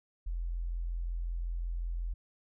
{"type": "tone", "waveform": "sine", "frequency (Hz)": 42.74, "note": "F1", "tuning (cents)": -37, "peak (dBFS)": -32, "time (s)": [0.26, 2.14], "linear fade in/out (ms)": 10, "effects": []}